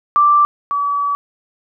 sine tone pair in turn, 1174 / 1143.9 Hz, D6 / D6, -1 / -46 cents, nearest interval unison, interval 45 cents, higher first, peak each -8 / -15 dBFS, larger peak first, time 0.16-0.45 / 0.71-1.15 s, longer second, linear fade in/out 0 ms, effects none

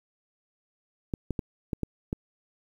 clicks, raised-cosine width 3 ms, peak -16 dBFS, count 6, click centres 1.138 / 1.307 / 1.392 / 1.732 / 1.833 / 2.129 s, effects 9-bit

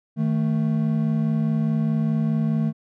triangle tone pair together, 156.48 / 221.3 Hz, D#3 / A3, +10 / +10 cents, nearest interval tritone, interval 600 cents, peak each -20 dBFS, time 0.16-2.73 s, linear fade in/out 50 ms, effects none

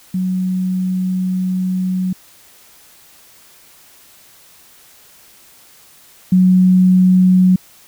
sine tone pair in turn, 185 / 184.25 Hz, F#3 / F#3, 0 / -7 cents, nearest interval unison, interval 7 cents, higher first, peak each -15 / -7 dBFS, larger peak second, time 0.14-2.13 / 6.32-7.56 s, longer first, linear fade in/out 5 ms, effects white hiss -46 dBFS RMS until 7.87 s

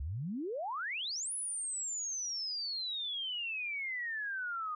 sine exponential two-way sweep, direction up then down, 62 to 10420 to 1215 Hz, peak -35 dBFS, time 0-4.75 s, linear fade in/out 5 ms, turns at 1.33 s, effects none

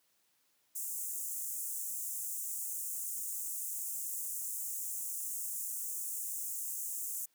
pink high-pass noise, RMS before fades -39 dBFS, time 0.75-7.26 s, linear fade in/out 10 ms, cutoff 6900 Hz, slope 48 dB/octave, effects white hiss -74 dBFS RMS until 7.34 s + high-pass 100 Hz 12 dB/octave

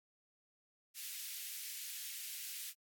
white high-pass noise, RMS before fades -45 dBFS, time 0.94-2.74 s, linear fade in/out 50 ms, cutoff 2000 Hz, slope 24 dB/octave, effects AAC 64 kbps

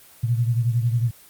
sine beating tone pair, 116.54 / 127.54 Hz, A#2 / C3, 0 / -44 cents, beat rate 11 Hz, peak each -19 / -25 dBFS, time 0.23-1.11 s, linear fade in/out 10 ms, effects white hiss -49 dBFS RMS until 1.29 s + Opus 24 kbps

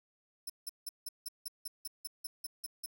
5% pulse tone bursts, 5310 Hz, E8, 12 cents sharp, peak -32 dBFS, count 13, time 0.47-2.861 s, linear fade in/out 5 ms, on 27 ms, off 170 ms, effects none

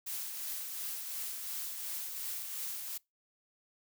blue noise with tremolo, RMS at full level -38 dBFS, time 0.06-2.98 s, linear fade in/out 10 ms, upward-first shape triangle, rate 2.8 Hz, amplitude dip 40%, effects noise-tail reverb RT60 0.2 s tail -24 dB re dry

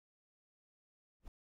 brown noise with exponential growth, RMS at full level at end -44 dBFS, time 1.2-1.28 s, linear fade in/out 2 ms, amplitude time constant 16 ms, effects none

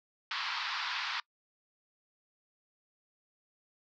pink band-pass noise, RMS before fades -36 dBFS, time 0.31-1.2 s, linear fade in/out 2 ms, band 920 to 4900 Hz, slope 48 dB/octave, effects noise-tail reverb RT60 0.1 s tail -25 dB re dry

